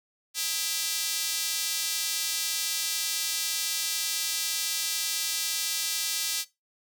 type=tone with high-pass filter; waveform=square; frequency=181 Hz; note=F#3; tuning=38 cents flat; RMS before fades=-30 dBFS; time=0.34-6.45 s; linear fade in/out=50 ms; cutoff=4500 Hz; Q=0.94; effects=noise-tail reverb RT60 0.2 s tail -17 dB re dry